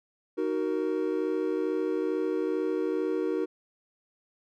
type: chord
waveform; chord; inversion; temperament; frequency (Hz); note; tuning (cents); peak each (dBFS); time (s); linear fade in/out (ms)
triangle; D# minor; none; just; 311.1 / 373.4 / 466.7; D#4 / F#4 / A#4; 0 / +16 / +2; -29 / -28 / -29; 0.37-3.46; 20
effects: none